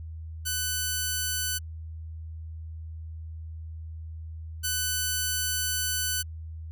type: tone pair in turn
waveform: 5% pulse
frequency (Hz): 1500 / 1500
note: F#6 / F#6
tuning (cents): +23 / +23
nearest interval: unison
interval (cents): 0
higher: neither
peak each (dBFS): -16 / -15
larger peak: second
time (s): 0.45-1.59 / 4.63-6.23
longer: second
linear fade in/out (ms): 20
effects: added 80 Hz sine -36 dBFS peak until 6.71 s